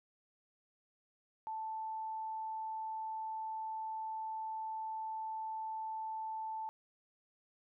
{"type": "tone", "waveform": "sine", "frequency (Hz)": 880, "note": "A5", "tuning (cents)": 0, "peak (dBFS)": -38, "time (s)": [1.47, 6.69], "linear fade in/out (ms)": 0, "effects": []}